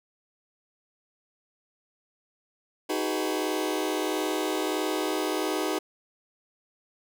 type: chord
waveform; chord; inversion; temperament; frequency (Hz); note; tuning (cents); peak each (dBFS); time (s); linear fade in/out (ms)
sawtooth; G# minor seventh; second; just; 311.5 / 373.8 / 415.3 / 498.4; D#4 / F#4 / G#4 / B4; +2 / +18 / 0 / +16; -26 / -27 / -29 / -31; 2.89-5.79; 10
effects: none